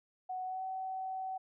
sine tone with pitch glide, 742 to 757.2 Hz, F#5 to F#5, +5 to +40 cents, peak -36 dBFS, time 0.29-1.38 s, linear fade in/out 10 ms, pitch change +35 cents, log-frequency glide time 0.44-0.63 s, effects none

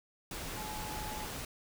sine tone in noise, 853 Hz, G#5, 46 cents sharp, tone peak -43 dBFS, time 0.57-1.25 s, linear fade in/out 2 ms, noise pink, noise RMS -41 dBFS, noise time 0.31-1.45 s, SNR -5 dB, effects none

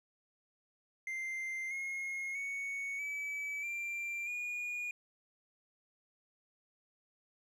triangle tone with pitch steps, 2089 / 2155 / 2223 / 2294 / 2367 / 2442 Hz, C7 / C#7 / C#7 / D7 / D7 / D#7, -3 / -49 / +4 / -41 / +13 / -33 cents, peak -35 dBFS, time 1.07-4.91 s, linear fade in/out 2 ms, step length 640 ms, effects none

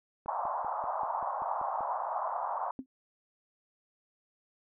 click train, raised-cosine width 1 ms, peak -32 dBFS, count 9, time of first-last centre 0.26-1.807 s, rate 5.17 Hz
white band-pass noise, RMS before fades -34 dBFS, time 0.28-2.71 s, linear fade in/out 2 ms, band 650 to 1100 Hz, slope 48 dB/octave
sine tone with exponential decay, 261.6 Hz, C4, in tune, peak -31 dBFS, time 2.79-2.86 s, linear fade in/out 1 ms, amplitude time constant 15 ms
effects none

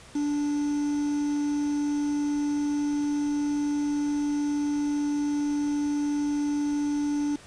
triangle tone with quantisation, 291.5 Hz, D4, 13 cents flat, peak -22 dBFS, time 0.15-7.36 s, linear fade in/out 5 ms, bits 7, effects pink hiss -49 dBFS RMS until 7.46 s + resampled to 22050 Hz

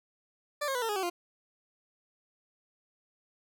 20% pulse tone with pitch steps, 587.3 / 538.6 / 493.9 / 452.9 / 415.3 / 380.8 / 349.2 Hz, D5 / C#5 / B4 / A#4 / G#4 / F#4 / F4, 0 / -50 / 0 / -50 / 0 / +50 / 0 cents, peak -25 dBFS, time 0.61-1.1 s, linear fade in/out 10 ms, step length 70 ms, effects none

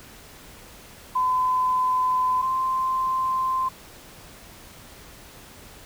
sine tone pair in turn, 1016 / 1040.9 Hz, B5 / C6, +49 / -9 cents, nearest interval unison, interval 42 cents, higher second, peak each -19 / -21 dBFS, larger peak first, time 1.15-2.42 / 2.42-3.69 s, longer neither, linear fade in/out 10 ms, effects pink hiss -46 dBFS RMS until 5.85 s

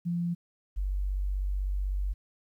sine tone pair in turn, 172.5 / 48 Hz, F3 / G1, -21 / -36 cents, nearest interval octave + minor seventh, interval 2215 cents, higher first, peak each -27 dBFS, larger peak neither, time 0.05-0.35 / 0.76-2.14 s, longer second, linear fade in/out 20 ms, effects 11-bit

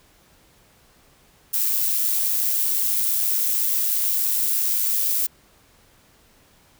violet noise with amplitude modulation, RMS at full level -20 dBFS, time 1.53-5.27 s, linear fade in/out 10 ms, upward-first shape sine, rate 106 Hz, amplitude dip 35%, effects pink hiss -56 dBFS RMS until 6.79 s

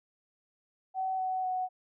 sine tone with pitch steps, 757 / 748.7 / 740.6 Hz, F#5 / F#5 / F#5, +39 / +20 / +1 cents, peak -29 dBFS, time 0.94-1.69 s, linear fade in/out 50 ms, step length 250 ms, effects none

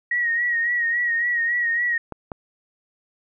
sine tone with vibrato, 1894 Hz, A#6, 27 cents sharp, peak -19 dBFS, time 0.11-1.98 s, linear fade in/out 5 ms, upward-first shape sine, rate 3.6 Hz, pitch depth 47 cents each way
clicks, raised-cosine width 1 ms, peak -17 dBFS, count 2, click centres 2.123 / 2.318 s
effects none

